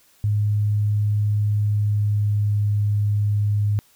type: tone with pitch glide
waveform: sine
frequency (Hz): 104.4 to 103.56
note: G#2 to G#2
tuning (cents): +10 to -4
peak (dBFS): -17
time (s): 0.24-3.79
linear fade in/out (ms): 0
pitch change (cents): -14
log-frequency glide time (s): 1.53-2.67
effects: white hiss -57 dBFS RMS until 3.95 s